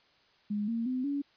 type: tone with pitch steps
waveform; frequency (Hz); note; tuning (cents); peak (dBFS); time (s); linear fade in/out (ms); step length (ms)
sine; 207.4 / 230.1 / 255.3 / 283.3; G#3 / A#3 / C4 / C#4; -2 / -22 / -42 / +38; -29; 0.5-1.22; 10; 180
effects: white hiss -65 dBFS RMS until 1.36 s + resampled to 11025 Hz